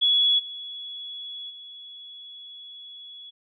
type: tone with level steps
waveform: sine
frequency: 3378 Hz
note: G#7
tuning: 29 cents sharp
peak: -17 / -34 / -40 dBFS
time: 0.01-3.31 s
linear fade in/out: 20 ms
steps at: 0.38 / 1.49 s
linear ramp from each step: 20 ms
effects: none